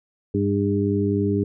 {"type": "harmonic tone with a mistuned harmonic", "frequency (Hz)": 100, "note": "G2", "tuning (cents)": 35, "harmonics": [1, 2, 3, 4], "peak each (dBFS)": [-24, -24, -24, -24], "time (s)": [0.34, 1.44], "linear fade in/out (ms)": 5, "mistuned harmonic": 4, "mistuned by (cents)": 16, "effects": []}